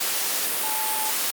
sine tone in noise, 868 Hz, A5, 24 cents flat, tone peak -29 dBFS, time 0.63-1.11 s, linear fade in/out 10 ms, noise white, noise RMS -25 dBFS, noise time 0-1.31 s, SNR -7 dB, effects high-pass 300 Hz 12 dB/octave + Opus 48 kbps

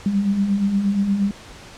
sine beating tone pair, 192.3 / 200.8 Hz, G3 / G3, -33 / +42 cents, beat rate 8.5 Hz, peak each -26 / -17 dBFS, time 0.06-1.31 s, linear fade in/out 2 ms, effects pink hiss -41 dBFS RMS until 1.77 s + low-pass 7000 Hz 12 dB/octave

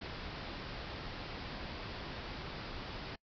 pink low-pass noise, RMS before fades -44 dBFS, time 0.01-3.16 s, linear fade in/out 10 ms, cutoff 5200 Hz, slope 96 dB/octave, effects noise-tail reverb RT60 0.1 s tail -25 dB re dry

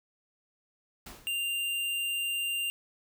pink noise with exponential decay, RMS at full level -42 dBFS, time 1.06-1.52 s, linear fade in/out 5 ms, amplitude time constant 100 ms
square tone, 2788 Hz, F7, 4 cents flat, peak -30 dBFS, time 1.27-2.7 s, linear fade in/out 0 ms
effects none

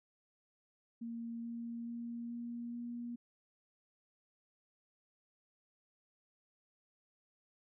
sine tone with pitch steps, 232 / 233.6 / 235.2 / 236.9 / 238.5 Hz, A#3 / A#3 / A#3 / A#3 / A#3, -8 / +4 / +16 / +28 / +40 cents, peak -40 dBFS, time 1.01-3.16 s, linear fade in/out 10 ms, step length 430 ms, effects none

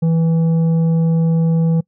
sine tone with tanh clipping, 164.1 Hz, E3, 8 cents flat, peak -13 dBFS, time 0.02-1.81 s, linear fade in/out 10 ms, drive 7 dB, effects noise-tail reverb RT60 0.1 s tail -25 dB re dry

